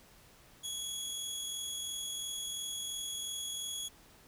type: tone with amplitude modulation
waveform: 20% pulse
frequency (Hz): 3347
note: G#7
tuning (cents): +13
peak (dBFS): -30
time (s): 0.63-3.89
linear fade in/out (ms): 20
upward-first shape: sine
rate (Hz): 42.9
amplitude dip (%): 30
effects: pink hiss -60 dBFS RMS until 4.27 s